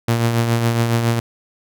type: tone with tremolo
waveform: sawtooth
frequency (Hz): 116.6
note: A#2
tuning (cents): +1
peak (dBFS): -9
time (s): 0.08-1.2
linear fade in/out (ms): 5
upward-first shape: triangle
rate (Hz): 7.2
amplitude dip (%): 50
effects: none